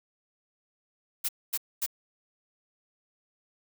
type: noise bursts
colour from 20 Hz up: blue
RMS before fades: -29 dBFS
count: 3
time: 1.24-1.864 s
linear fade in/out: 10 ms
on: 48 ms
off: 240 ms
effects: none